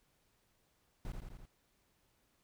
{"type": "noise with echo", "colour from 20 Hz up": "brown", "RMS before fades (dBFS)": -41, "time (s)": [1.05, 1.12], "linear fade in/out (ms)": 0, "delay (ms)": 84, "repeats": 4, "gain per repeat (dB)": -3, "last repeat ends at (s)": 1.456, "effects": ["pink hiss -75 dBFS RMS until 2.43 s"]}